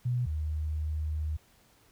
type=tone pair in turn; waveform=sine; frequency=123.2 / 76.96 Hz; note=B2 / D#2; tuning=-4 / -18 cents; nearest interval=minor sixth; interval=814 cents; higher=first; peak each=-26 / -29 dBFS; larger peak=first; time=0.05-0.26 / 0.26-1.37 s; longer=second; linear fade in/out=10 ms; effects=pink hiss -63 dBFS RMS until 1.91 s